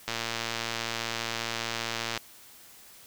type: click train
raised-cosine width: 0.2 ms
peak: -13 dBFS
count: 242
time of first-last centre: 0.08-2.176 s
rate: 115 Hz
effects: white hiss -52 dBFS RMS until 3.06 s